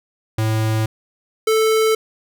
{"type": "tone pair in turn", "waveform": "square", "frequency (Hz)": [110, 440], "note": ["A2", "A4"], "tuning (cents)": [0, 0], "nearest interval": "2 octaves", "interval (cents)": 2400, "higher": "second", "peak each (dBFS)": [-17, -14], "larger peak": "second", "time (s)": [[0.38, 0.86], [1.47, 1.95]], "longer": "neither", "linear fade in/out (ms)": 5, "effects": []}